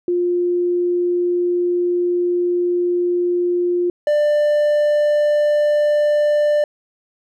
sine / triangle tone pair in turn, 352.7 / 593.2 Hz, F4 / D5, +17 / +17 cents, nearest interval major sixth, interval 900 cents, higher second, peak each -15 / -11 dBFS, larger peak second, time 0.08-3.9 / 4.07-6.64 s, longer first, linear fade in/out 2 ms, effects none

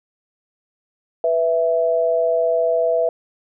sine tone pair together, 493.9 / 659.3 Hz, B4 / E5, 0 / 0 cents, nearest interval perfect fourth, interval 500 cents, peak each -19 / -17 dBFS, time 1.24-3.09 s, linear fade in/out 2 ms, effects none

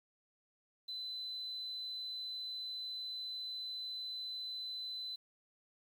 triangle tone, 4023 Hz, B7, 31 cents sharp, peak -37 dBFS, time 0.88-5.16 s, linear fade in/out 10 ms, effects tanh soft clip ceiling -38 dBFS + 11-bit

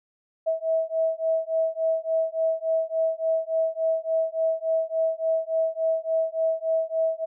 sine beating tone pair, 646 / 649.5 Hz, E5 / E5, -35 / -26 cents, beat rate 3.5 Hz, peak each -25 dBFS, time 0.46-7.26 s, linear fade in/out 20 ms, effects none

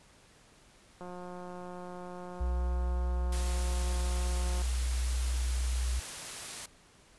click train, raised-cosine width 1 ms, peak -31 dBFS, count 647, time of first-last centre 1.01-4.619 s, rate 179 Hz
sine tone, 61.74 Hz, B1, in tune, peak -28 dBFS, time 2.4-6 s, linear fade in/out 10 ms
white noise, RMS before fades -41 dBFS, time 3.32-6.66 s, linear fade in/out 5 ms
effects pink hiss -60 dBFS RMS until 7.18 s + resampled to 24000 Hz

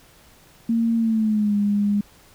sine tone with pitch glide, 229.5 to 204.5 Hz, A#3 to G#3, -27 to -26 cents, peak -17 dBFS, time 0.69-2.01 s, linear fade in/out 5 ms, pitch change -199 cents, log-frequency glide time 0.97-1.56 s, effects pink hiss -52 dBFS RMS until 2.34 s

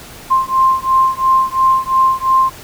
sine beating tone pair, 1051 / 1053.9 Hz, C6 / C6, +7 / +12 cents, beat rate 2.9 Hz, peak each -13 dBFS, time 0.3-2.5 s, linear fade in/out 20 ms, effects pink hiss -35 dBFS RMS until 2.63 s

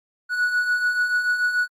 triangle beating tone pair, 1464 / 1470.9 Hz, F#6 / F#6, -19 / -11 cents, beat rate 6.9 Hz, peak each -26 / -18 dBFS, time 0.29-1.68 s, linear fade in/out 50 ms, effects Opus 48 kbps

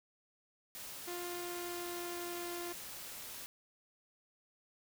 white noise, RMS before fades -47 dBFS, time 0.75-3.46 s, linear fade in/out 0 ms
sawtooth tone with pitch glide, 351.6 to 348 Hz, F4 to F4, +12 to -6 cents, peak -37 dBFS, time 1.07-2.73 s, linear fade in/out 10 ms, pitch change -18 cents, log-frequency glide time 1.3-2.55 s
effects none

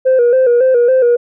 sine tone with vibrato, 499 Hz, B4, 18 cents sharp, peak -5 dBFS, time 0.05-1.17 s, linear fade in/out 20 ms, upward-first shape square, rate 3.6 Hz, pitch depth 70 cents each way, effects tanh soft clip ceiling -5 dBFS

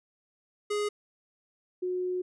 square / sine tone pair in turn, 415.3 / 364.1 Hz, G#4 / F#4, 0 / -28 cents, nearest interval major second, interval 228 cents, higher first, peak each -28 dBFS, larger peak neither, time 0.7-0.89 / 1.82-2.22 s, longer second, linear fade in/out 10 ms, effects resampled to 24000 Hz

